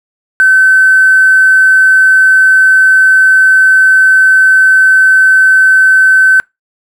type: tone with hard clipping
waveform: triangle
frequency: 1530 Hz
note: G6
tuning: 42 cents flat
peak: -3 dBFS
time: 0.4-6.4 s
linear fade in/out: 0 ms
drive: 3 dB
effects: noise-tail reverb RT60 0.2 s tail -26 dB re dry